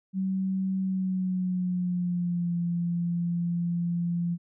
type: tone with pitch glide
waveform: sine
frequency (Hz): 190 to 172.23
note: F#3 to F3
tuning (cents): +46 to -24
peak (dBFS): -25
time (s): 0.13-4.38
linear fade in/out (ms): 50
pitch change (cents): -170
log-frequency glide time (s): 0.8-2.55
effects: none